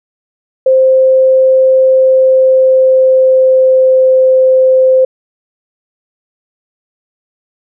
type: tone with pitch glide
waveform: sine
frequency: 523.3 to 519.7 Hz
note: C5 to C5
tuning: 0 to -12 cents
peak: -4 dBFS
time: 0.66-5.05 s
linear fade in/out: 5 ms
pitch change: -12 cents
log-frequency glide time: 1.84-4.08 s
effects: none